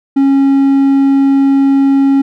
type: tone with hard clipping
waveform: triangle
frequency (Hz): 274.2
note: C#4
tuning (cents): -19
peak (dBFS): -7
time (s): 0.16-2.22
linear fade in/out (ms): 10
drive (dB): 6
effects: none